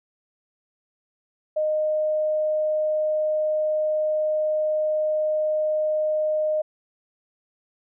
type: tone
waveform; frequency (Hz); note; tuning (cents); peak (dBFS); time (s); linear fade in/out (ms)
sine; 616; D#5; -17; -20; 1.56-6.62; 10
effects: none